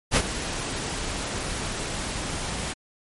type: noise with ADSR envelope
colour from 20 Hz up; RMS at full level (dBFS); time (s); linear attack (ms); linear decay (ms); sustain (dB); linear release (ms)
pink; -18; 0.11-2.74; 48; 59; -12; 20
effects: MP3 48 kbps